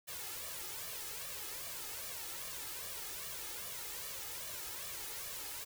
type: noise with flanger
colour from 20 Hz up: white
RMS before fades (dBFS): -44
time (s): 0.07-5.65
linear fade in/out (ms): 20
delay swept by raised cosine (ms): 1.7 to 2.39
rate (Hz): 2.5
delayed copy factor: +0.7
effects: none